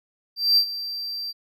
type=tone with ADSR envelope; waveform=triangle; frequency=4699 Hz; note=D8; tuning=in tune; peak=-12 dBFS; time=0.36-1.33 s; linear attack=210 ms; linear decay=80 ms; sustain=-15 dB; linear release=31 ms; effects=none